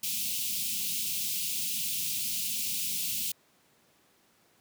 white band-stop noise, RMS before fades -32 dBFS, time 0.03-3.32 s, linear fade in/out 5 ms, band 240 to 2500 Hz, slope 48 dB/octave, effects pink hiss -65 dBFS RMS until 4.6 s + high-pass 150 Hz 12 dB/octave

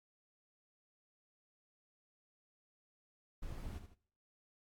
brown noise with echo, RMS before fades -44 dBFS, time 3.42-3.79 s, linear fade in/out 10 ms, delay 78 ms, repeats 2, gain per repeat -8 dB, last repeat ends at 3.946 s, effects noise-tail reverb RT60 0.6 s tail -22 dB re dry + AAC 64 kbps

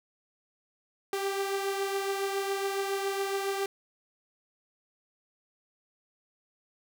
sawtooth beating tone pair, 392 / 399.2 Hz, G4 / G4, 0 / +32 cents, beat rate 7.2 Hz, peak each -26 / -33 dBFS, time 1.13-3.66 s, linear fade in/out 2 ms, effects none

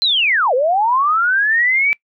sine linear two-way sweep, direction down then up, 4155 to 477.4 to 2330 Hz, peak -12 dBFS, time 0.02-1.93 s, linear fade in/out 0 ms, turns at 0.54 s, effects noise-tail reverb RT60 0.1 s tail -23 dB re dry

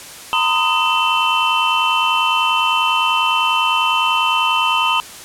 sine tone cluster, 927 / 1017 / 1250 / 2678 / 3065 Hz, A#5 / C6 / D#6 / E7 / G7, -10 / -50 / +8 / +27 / -40 cents, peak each -20 dBFS, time 0.33-5 s, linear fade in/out 0 ms, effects white hiss -35 dBFS RMS until 5.24 s + low-pass 11000 Hz 12 dB/octave

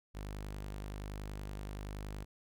sawtooth tone, 50.6 Hz, G#1, 44 cents flat, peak -37 dBFS, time 0.14-2.25 s, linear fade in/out 20 ms, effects none

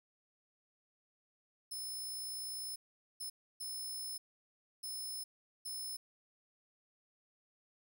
15% pulse tone bursts at uneven times, 5240 Hz, E8, 11 cents flat, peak -35 dBFS, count 5, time 1.71-2.76 / 3.2-3.3 / 3.6-4.18 / 4.83-5.24 / 5.65-5.97 s, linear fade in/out 10 ms, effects none

